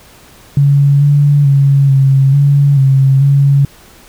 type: tone with pitch steps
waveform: sine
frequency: 141.3 / 144.2 / 139 / 135.6 / 141.7 / 135 / 139.8 Hz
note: C#3 / D3 / C#3 / C#3 / C#3 / C#3 / C#3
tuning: +34 / -31 / +5 / -38 / +38 / -45 / +15 cents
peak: -5 dBFS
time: 0.57-3.65 s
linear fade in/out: 2 ms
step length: 440 ms
effects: pink hiss -41 dBFS RMS until 4.08 s